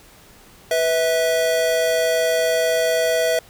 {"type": "tone pair together", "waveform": "square", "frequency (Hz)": [494.2, 650], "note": ["B4", "E5"], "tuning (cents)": [1, -24], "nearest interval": "perfect fourth", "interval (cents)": 475, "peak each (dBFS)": [-22, -19], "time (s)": [0.71, 3.39], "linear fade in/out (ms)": 2, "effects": ["pink hiss -48 dBFS RMS until 3.49 s"]}